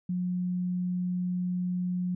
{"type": "tone", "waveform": "sine", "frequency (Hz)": 180, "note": "F#3", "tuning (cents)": -47, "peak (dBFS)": -27, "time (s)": [0.09, 2.15], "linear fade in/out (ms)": 5, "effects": []}